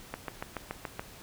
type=click train; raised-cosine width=0.5 ms; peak=-19 dBFS; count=7; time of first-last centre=0.14-0.995 s; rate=7.02 Hz; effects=pink hiss -50 dBFS RMS until 1.22 s